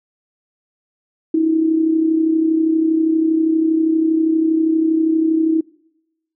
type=tone with amplitude modulation; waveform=sine; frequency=321 Hz; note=E4; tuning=46 cents flat; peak=-10 dBFS; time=1.34-5.61 s; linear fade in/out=5 ms; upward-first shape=sine; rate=32.5 Hz; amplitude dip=55%; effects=noise-tail reverb RT60 0.9 s tail -24 dB re dry